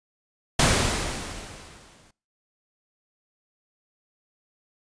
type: noise with exponential decay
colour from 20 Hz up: pink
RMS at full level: -17 dBFS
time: 0.59-2.11 s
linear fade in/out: 5 ms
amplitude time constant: 330 ms
effects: noise-tail reverb RT60 0.4 s tail -24 dB re dry + resampled to 22050 Hz